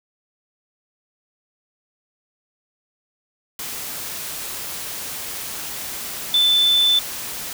sine tone in noise, 3520 Hz, A7, in tune, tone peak -13 dBFS, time 6.34-6.99 s, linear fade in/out 2 ms, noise white, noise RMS -30 dBFS, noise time 3.59-7.53 s, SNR +14 dB, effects none

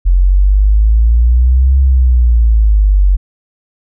sine exponential two-way sweep, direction up then down, 43.78 to 67.4 to 46.09 Hz, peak -5 dBFS, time 0.05-3.17 s, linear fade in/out 20 ms, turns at 1.79 s, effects none

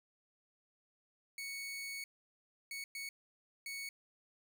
sawtooth tone bursts at uneven times, 2221 Hz, C#7, 3 cents sharp, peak -38 dBFS, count 4, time 1.38-2.04 / 2.71-2.84 / 2.95-3.09 / 3.66-3.89 s, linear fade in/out 2 ms, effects none

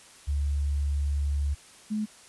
sine tone pair in turn, 71.6 / 213.6 Hz, D2 / G#3, -43 / +49 cents, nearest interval octave + perfect fifth, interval 1892 cents, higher second, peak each -24 / -26 dBFS, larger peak first, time 0.27-1.55 / 1.9-2.06 s, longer first, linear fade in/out 20 ms, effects white hiss -52 dBFS RMS until 2.28 s + resampled to 24000 Hz

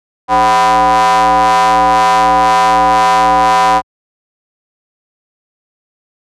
45% pulse ring-modulated tone, 116.8 Hz, A#2, 4 cents sharp, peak -4 dBFS, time 0.28-3.82 s, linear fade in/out 50 ms, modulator 877 Hz, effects high-pass 60 Hz 12 dB/octave + low-pass 8000 Hz 12 dB/octave

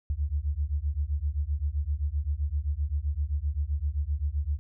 sine beating tone pair, 69.3 / 77 Hz, C#2 / D#2, 0 / -17 cents, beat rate 7.7 Hz, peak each -29 dBFS, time 0.1-4.59 s, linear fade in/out 0 ms, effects none

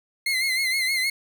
30% pulse tone with vibrato, 2100 Hz, C7, 6 cents sharp, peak -19 dBFS, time 0.26-1.1 s, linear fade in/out 5 ms, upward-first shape sine, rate 6.4 Hz, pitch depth 64 cents each way, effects none

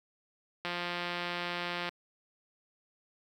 click train, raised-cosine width 0.3 ms, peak -19 dBFS, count 218, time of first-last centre 0.65-1.89 s, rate 175 Hz, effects high-pass 100 Hz 12 dB/octave + 10-bit

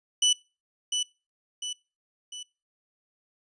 25% pulse tone with echo, 2977 Hz, F#7, 10 cents sharp, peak -16 dBFS, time 0.22-0.33 s, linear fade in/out 5 ms, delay 700 ms, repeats 3, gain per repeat -6 dB, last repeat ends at 2.43 s, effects noise-tail reverb RT60 0.3 s tail -22 dB re dry + resampled to 22050 Hz

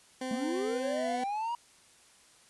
20% pulse tone with pitch glide, 258 to 248.8 Hz, C4 to B3, -24 to +13 cents, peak -29 dBFS, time 0.21-1.24 s, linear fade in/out 5 ms, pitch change -63 cents, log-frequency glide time 0.92-1.08 s
triangle linear sweep, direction up, 212.4 to 964 Hz, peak -29 dBFS, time 0.31-1.55 s, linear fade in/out 2 ms
effects white hiss -60 dBFS RMS until 2.49 s + resampled to 24000 Hz

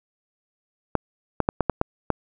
clicks, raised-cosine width 1 ms, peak -5 dBFS, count 7, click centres 0.953 / 1.403 / 1.489 / 1.607 / 1.697 / 1.814 / 2.103 s, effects none

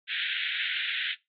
white band-pass noise, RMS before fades -31 dBFS, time 0.07-1.16 s, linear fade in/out 50 ms, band 1500 to 3700 Hz, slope 96 dB/octave, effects noise-tail reverb RT60 0.2 s tail -20 dB re dry + AAC 32 kbps

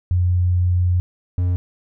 sine / triangle tone pair in turn, 89.4 / 89.4 Hz, F2 / F2, +41 / +41 cents, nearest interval unison, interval 0 cents, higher neither, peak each -14 dBFS, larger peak neither, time 0.11-1 / 1.38-1.56 s, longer first, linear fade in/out 0 ms, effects none

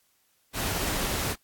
pink noise, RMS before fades -29 dBFS, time 0.53-1.36 s, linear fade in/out 50 ms, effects white hiss -68 dBFS RMS until 1.43 s + AAC 64 kbps

